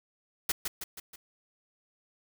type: noise with echo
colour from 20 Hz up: white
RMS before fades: -28 dBFS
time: 0.49-0.52 s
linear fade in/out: 5 ms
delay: 160 ms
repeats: 4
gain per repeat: -5 dB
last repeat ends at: 1.16 s
effects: none